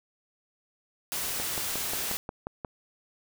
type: noise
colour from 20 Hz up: white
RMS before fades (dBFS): -32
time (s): 1.12-2.17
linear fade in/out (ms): 0
type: click train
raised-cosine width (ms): 1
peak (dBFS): -20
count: 8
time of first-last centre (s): 1.4-2.648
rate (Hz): 5.61
effects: none